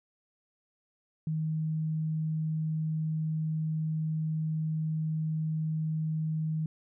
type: tone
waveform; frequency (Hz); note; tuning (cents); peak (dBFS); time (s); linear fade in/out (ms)
sine; 157.3; D#3; +19; -28; 1.27-6.66; 2
effects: none